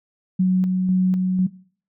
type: tone with tremolo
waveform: sine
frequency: 185 Hz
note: F#3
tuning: in tune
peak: -14 dBFS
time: 0.39-1.47 s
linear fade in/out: 10 ms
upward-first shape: square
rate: 2 Hz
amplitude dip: 30%
effects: noise-tail reverb RT60 0.5 s tail -20 dB re dry